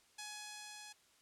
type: tone with level ramp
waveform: 5% pulse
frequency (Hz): 841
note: G#5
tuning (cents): +22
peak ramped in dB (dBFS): -32 to -38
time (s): 0.18-0.93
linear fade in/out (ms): 10
effects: white hiss -69 dBFS RMS until 1.21 s + low-pass 9000 Hz 12 dB/octave